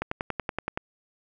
click train, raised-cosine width 0.5 ms, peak -13 dBFS, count 9, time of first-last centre 0.02-0.775 s, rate 10.6 Hz, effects none

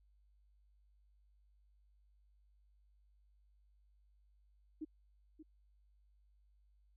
sine tone with echo, 310.9 Hz, D#4, 1 cent flat, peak -40 dBFS, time 4.81-4.85 s, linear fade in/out 10 ms, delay 580 ms, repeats 1, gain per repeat -11 dB, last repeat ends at 5.43 s, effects added 50 Hz sine -67 dBFS peak until 6.96 s

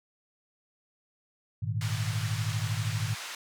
sine chord, Ab suspended second, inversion none, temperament equal, 103.83 / 116.54 / 155.56 Hz, Ab2 / Bb2 / Eb3, 0 / 0 / 0 cents, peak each -31 / -32 / -36 dBFS, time 1.62-3.15 s, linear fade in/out 10 ms
pink band-pass noise, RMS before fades -40 dBFS, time 1.81-3.35 s, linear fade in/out 2 ms, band 1200 to 7800 Hz, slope 12 dB/octave
effects none

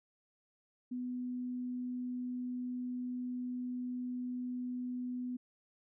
sine tone, 248.8 Hz, B3, 13 cents sharp, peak -36 dBFS, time 0.91-5.37 s, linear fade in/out 10 ms, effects none

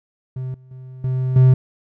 triangle tone with level steps, 129.1 Hz, C3, 23 cents flat, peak -22 / -41 / -32 / -16 / -6 dBFS, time 0.36-1.54 s, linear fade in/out 5 ms, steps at 0.54 / 0.71 / 1.04 / 1.36 s, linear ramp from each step 2 ms, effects none

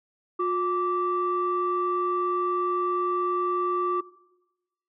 sine tone pair together, 358.3 / 1166 Hz, F4 / D6, +44 / -13 cents, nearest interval octave + minor sixth, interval 2043 cents, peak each -25 dBFS, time 0.39-4.01 s, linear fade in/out 10 ms, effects noise-tail reverb RT60 1.0 s tail -20 dB re dry + tanh soft clip ceiling -17 dBFS

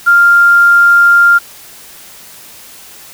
sine tone with quantisation, 1396.9 Hz, F6, in tune, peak -3 dBFS, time 0.06-1.39 s, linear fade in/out 20 ms, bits 5, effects white hiss -35 dBFS RMS until 3.13 s

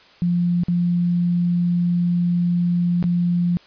sine tone with dropouts, 174.61 Hz, F3, in tune, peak -16 dBFS, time 0.22-3.57 s, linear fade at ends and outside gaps 0 ms, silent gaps 0.635-0.684 / 3.027-3.04 s, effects white hiss -50 dBFS RMS until 3.66 s + resampled to 11025 Hz

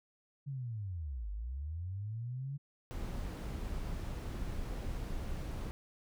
sine linear two-way sweep, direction down then up, 143.6 to 48.1 to 143.6 Hz, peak -37 dBFS, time 0.46-2.58 s, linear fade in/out 20 ms, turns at 1.3 s
brown noise, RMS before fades -39 dBFS, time 2.91-5.71 s, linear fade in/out 0 ms
effects none

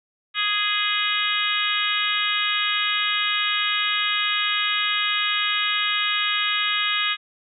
harmonic tone with a mistuned harmonic, 415.3 Hz, G#4, in tune, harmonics 3 / 4 / 5 / 6 / 7 / 8 / 9, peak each -28 / -28 / -28 / -28 / -28 / -28 / -28 dBFS, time 0.34-7.17 s, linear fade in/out 50 ms, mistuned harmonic 7, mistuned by +18 cents, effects none

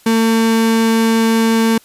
35% pulse tone, 225.7 Hz, A3, 44 cents sharp, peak -9 dBFS, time 0.06-1.78 s, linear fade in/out 5 ms, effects white hiss -48 dBFS RMS until 1.84 s + resampled to 32000 Hz

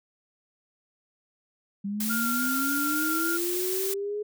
sine linear sweep, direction up, 196.7 to 421.9 Hz, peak -28 dBFS, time 1.84-4.23 s, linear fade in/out 10 ms
blue noise, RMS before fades -31 dBFS, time 2-3.94 s, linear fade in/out 5 ms
sine tone with vibrato, 1396.9 Hz, F6, in tune, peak -28 dBFS, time 2.09-3.38 s, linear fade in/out 20 ms, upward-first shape triangle, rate 3.5 Hz, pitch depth 25 cents each way
effects none

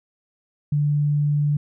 sine tone, 146.8 Hz, D3, in tune, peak -17 dBFS, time 0.72-1.57 s, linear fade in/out 5 ms, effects none

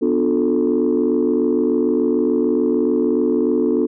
sine chord, B half-diminished seventh, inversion none, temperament equal with one note detuned, 246.9 / 293.7 / 357 / 440 Hz, B3 / D4 / F4 / A4, 0 / 0 / +38 / 0 cents, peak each -19 dBFS, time 0.01-3.87 s, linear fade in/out 20 ms, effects tanh soft clip ceiling -8 dBFS

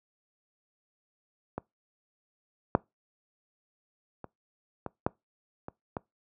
clicks, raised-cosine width 1 ms, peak -19 / -6 / -26 / -20 / -11 / -24 / -18 dBFS, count 7, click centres 1.58 / 2.751 / 4.243 / 4.863 / 5.065 / 5.684 / 5.968 s, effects noise-tail reverb RT60 0.2 s tail -24 dB re dry + high-pass 80 Hz 12 dB/octave

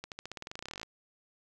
accelerating click train, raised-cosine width 0.2 ms, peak -23 dBFS, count 21, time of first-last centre 0.04-0.831 s, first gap 78 ms, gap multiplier 0.92, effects none

